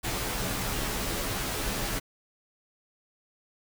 pink noise with comb filter, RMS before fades -31 dBFS, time 0.03-2 s, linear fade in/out 20 ms, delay 13 ms, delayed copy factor -0.8, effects none

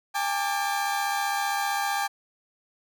30% pulse chord, G suspended second, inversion none, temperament equal with one note detuned, 804.6 / 880 / 1174.7 Hz, G5 / A5 / D6, +45 / 0 / 0 cents, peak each -24 / -30 / -30 dBFS, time 0.14-2.08 s, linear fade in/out 20 ms, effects none

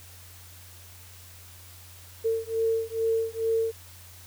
sine beating tone pair, 450 / 452.3 Hz, A4 / A4, +39 / +48 cents, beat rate 2.3 Hz, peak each -27 dBFS, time 2.24-3.72 s, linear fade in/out 20 ms, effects added 89 Hz sine -49 dBFS peak until 4.26 s + white hiss -50 dBFS RMS until 4.26 s

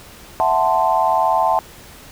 sine chord, F# half-diminished seventh, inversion third, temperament equal with one note detuned, 659.3 / 740 / 880 / 1040.5 Hz, E5 / F#5 / A5 / C6, 0 / 0 / 0 / -10 cents, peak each -20 / -19 / -17 / -21 dBFS, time 0.4-1.59 s, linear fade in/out 0 ms, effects pink hiss -41 dBFS RMS until 2.11 s

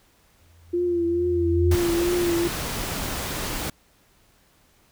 sine tone with exponential growth, 84.6 Hz, E2, 45 cents sharp, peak -15 dBFS, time 0.41-1.75 s, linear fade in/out 0 ms, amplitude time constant 290 ms
sine tone with vibrato, 346.5 Hz, F4, 14 cents flat, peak -20 dBFS, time 0.73-2.48 s, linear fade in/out 10 ms, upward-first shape triangle, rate 2.3 Hz, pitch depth 45 cents each way
pink noise, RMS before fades -29 dBFS, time 1.71-3.7 s, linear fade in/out 5 ms
effects pink hiss -60 dBFS RMS until 4.91 s

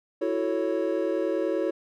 triangle chord, F# minor seventh, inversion third, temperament equal, 329.6 / 370 / 440 / 554.4 Hz, E4 / F#4 / A4 / C#5, 0 / 0 / 0 / 0 cents, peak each -27 / -28 / -29 / -27 dBFS, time 0.21-1.71 s, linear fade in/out 10 ms, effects none

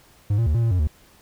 triangle tone with pitch steps, 102.5 / 115.5 / 75.6 / 116.6 / 114.9 / 90.4 / 75.5 Hz, G#2 / A#2 / D#2 / A#2 / A#2 / F#2 / D2, -22 / -16 / -49 / +1 / -25 / -40 / +48 cents, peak -15 dBFS, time 0.3-0.874 s, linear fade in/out 5 ms, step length 82 ms, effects pink hiss -54 dBFS RMS until 1.21 s

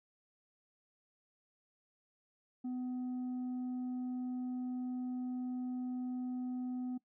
sine tone with tanh clipping, 251.2 Hz, B3, 30 cents sharp, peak -37 dBFS, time 2.64-6.98 s, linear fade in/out 10 ms, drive 3 dB, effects noise-tail reverb RT60 0.1 s tail -20 dB re dry

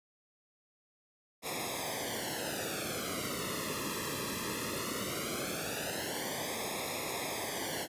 pink noise with flanger, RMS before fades -37 dBFS, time 1.42-7.88 s, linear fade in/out 50 ms, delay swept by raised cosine 0.66 to 1.36 ms, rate 0.18 Hz, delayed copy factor -1, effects high-pass 80 Hz 12 dB/octave + resampled to 32000 Hz

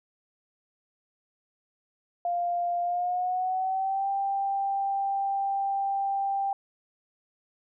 sine tone with pitch glide, 698.5 to 788.6 Hz, F5 to G5, 0 to +10 cents, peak -25 dBFS, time 2.25-6.53 s, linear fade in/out 2 ms, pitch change +210 cents, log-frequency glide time 2.82-4.09 s, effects none

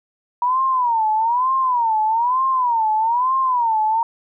sine tone with vibrato, 956 Hz, A#5, 43 cents sharp, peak -15 dBFS, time 0.42-4.03 s, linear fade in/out 2 ms, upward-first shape sine, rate 1.1 Hz, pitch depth 180 cents each way, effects none

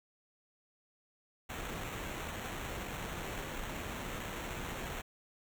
pink noise with sample-and-hold, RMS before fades -41 dBFS, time 1.49-5.02 s, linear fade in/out 10 ms, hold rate 4900 Hz, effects none

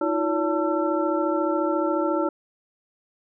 sine tone cluster, 317.6 / 351.8 / 570 / 890 / 1343 Hz, D#4 / F4 / C#5 / A5 / E6, +36 / +13 / +48 / +20 / +32 cents, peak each -25 / -27 / -26 / -30 / -30 dBFS, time 0.01-2.29 s, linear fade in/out 5 ms, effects none

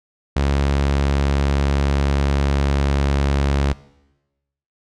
sawtooth tone, 69.9 Hz, C#2, 15 cents sharp, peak -12 dBFS, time 0.36-3.73 s, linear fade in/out 5 ms, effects noise-tail reverb RT60 1.0 s tail -20 dB re dry + low-pass 6000 Hz 12 dB/octave

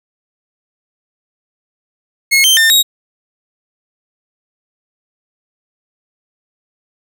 sawtooth tone with pitch steps, 2170 / 3126 / 1800 / 3790 Hz, C#7 / G7 / A6 / A#7, -37 / -6 / +39 / +28 cents, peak -4 dBFS, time 2.31-2.83 s, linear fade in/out 20 ms, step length 130 ms, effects none

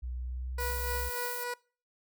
sine tone with pitch glide, 61.74 to 63.99 Hz, B1 to C2, 0 to -38 cents, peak -34 dBFS, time 0.02-1.1 s, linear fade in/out 20 ms, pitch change +62 cents, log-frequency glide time 0.16-0.66 s
15% pulse tone with tremolo, 487.5 Hz, B4, 23 cents flat, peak -27 dBFS, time 0.58-1.54 s, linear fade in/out 5 ms, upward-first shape sine, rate 3.5 Hz, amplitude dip 45%
violet noise, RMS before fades -39 dBFS, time 0.6-1.44 s, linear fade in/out 5 ms
effects noise-tail reverb RT60 0.4 s tail -24 dB re dry

